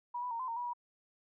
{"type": "tone with pitch steps", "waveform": "sine", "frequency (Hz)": [968, 989, 924, 1025, 921, 972, 965], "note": ["B5", "B5", "A#5", "C6", "A#5", "B5", "B5"], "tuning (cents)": [-35, 2, -16, -36, -21, -28, -40], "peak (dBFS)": -35, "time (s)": [0.14, 0.735], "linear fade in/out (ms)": 10, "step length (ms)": 85, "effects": []}